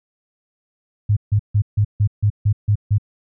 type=tone bursts; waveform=sine; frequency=103.83 Hz; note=G#2; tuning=in tune; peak=-12 dBFS; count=9; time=1.09-2.983 s; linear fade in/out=10 ms; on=77 ms; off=150 ms; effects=none